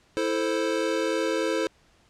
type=chord; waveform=square; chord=A minor; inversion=second; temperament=equal; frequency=329.6 / 440 / 523.3 Hz; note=E4 / A4 / C5; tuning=0 / 0 / 0 cents; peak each=-29 dBFS; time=0.17-1.67 s; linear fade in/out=0 ms; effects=pink hiss -61 dBFS RMS until 2.09 s + low-pass 7000 Hz 12 dB/octave